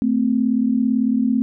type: tone pair together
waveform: sine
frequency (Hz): 221.7 / 259.7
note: A3 / C4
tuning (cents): +13 / -13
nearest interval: minor third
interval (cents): 274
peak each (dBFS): -18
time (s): 0.02-1.42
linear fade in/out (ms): 0
effects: none